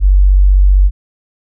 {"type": "tone", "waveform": "sine", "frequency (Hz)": 47.71, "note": "G1", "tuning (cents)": -46, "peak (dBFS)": -4, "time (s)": [0, 0.91], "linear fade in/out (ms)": 50, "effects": []}